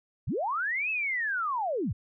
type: linear two-way sweep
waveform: sine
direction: up then down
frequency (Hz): 65.41 to 2637 to 65.41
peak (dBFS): -27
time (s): 0.27-1.93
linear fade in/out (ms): 10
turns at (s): 0.9
effects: none